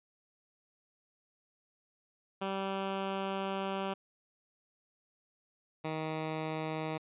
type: tone pair in turn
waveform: 10% pulse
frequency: 193.9 / 157.39 Hz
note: G3 / D#3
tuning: -19 / +20 cents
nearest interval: major third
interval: 361 cents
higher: first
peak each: -25 / -26 dBFS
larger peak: first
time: 2.41-3.94 / 5.84-6.98 s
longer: first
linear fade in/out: 10 ms
effects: resampled to 8000 Hz